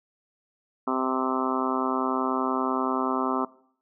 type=harmonic tone; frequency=130.4 Hz; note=C3; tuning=5 cents flat; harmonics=2 / 3 / 4 / 5 / 6 / 7 / 8 / 9 / 10; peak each=-28 / -32 / -39 / -35 / -35 / -34 / -32 / -32 / -33 dBFS; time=0.87-3.45 s; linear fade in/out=5 ms; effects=noise-tail reverb RT60 0.6 s tail -20 dB re dry